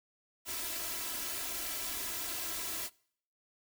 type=noise with comb filter; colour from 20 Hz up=white; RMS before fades=-38 dBFS; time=0.45-2.9 s; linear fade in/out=50 ms; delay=3 ms; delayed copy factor=+0.9; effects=noise-tail reverb RT60 0.6 s tail -24 dB re dry